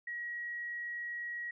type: tone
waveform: sine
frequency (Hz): 1906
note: A#6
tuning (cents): +38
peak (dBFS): -37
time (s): 0.07-1.51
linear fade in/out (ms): 5
effects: none